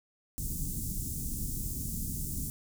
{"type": "band-stop noise", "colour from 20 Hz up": "pink", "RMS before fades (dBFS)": -35, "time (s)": [0.38, 2.5], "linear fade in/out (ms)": 0, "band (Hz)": [240, 7200], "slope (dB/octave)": 24, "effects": []}